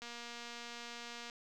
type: click train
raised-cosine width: 0.2 ms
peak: -30 dBFS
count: 304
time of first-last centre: 0.02-1.298 s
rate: 237 Hz
effects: none